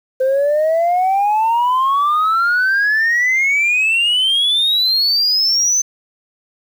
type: exponential sweep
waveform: sine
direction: up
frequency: 514 to 6200 Hz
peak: -10 dBFS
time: 0.2-5.82 s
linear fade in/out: 10 ms
effects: tanh soft clip ceiling -10 dBFS + 7-bit